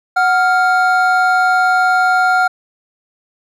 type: tone pair together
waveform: triangle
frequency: 740 / 1396.9 Hz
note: F#5 / F6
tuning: 0 / 0 cents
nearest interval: major seventh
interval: 1100 cents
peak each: -11 dBFS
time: 0.16-2.48 s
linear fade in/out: 10 ms
effects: none